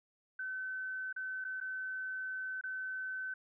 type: tone with dropouts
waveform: sine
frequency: 1524 Hz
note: G6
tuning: 49 cents flat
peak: -37 dBFS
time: 0.39-3.34 s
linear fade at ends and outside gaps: 5 ms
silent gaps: 1.128-1.162 / 1.443-1.448 / 1.603-1.611 / 2.612-2.637 s
effects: none